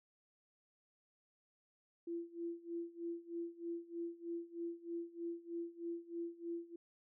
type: tone with tremolo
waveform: sine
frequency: 339.4 Hz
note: F4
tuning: 49 cents flat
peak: -38 dBFS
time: 2.07-6.76 s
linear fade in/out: 5 ms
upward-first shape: sine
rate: 3.2 Hz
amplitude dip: 90%
effects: none